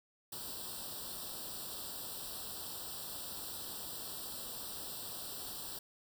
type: noise with comb filter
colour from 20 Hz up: white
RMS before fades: -44 dBFS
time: 0.32-5.79 s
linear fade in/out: 5 ms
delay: 0.23 ms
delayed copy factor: +1
effects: none